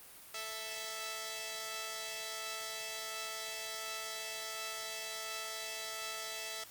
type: tone pair together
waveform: 5% pulse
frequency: 440 / 659.3 Hz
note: A4 / E5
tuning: 0 / 0 cents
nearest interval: perfect fifth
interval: 700 cents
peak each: -35 / -30 dBFS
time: 0.34-6.64 s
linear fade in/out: 5 ms
effects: white hiss -54 dBFS RMS until 6.7 s + Opus 32 kbps